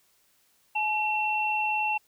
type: tone pair together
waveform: sine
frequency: 853 / 2711 Hz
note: G#5 / E7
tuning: +46 / +48 cents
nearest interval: octave + minor sixth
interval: 2002 cents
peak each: -27 dBFS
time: 0.75-1.98 s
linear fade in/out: 10 ms
effects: white hiss -66 dBFS RMS until 2.07 s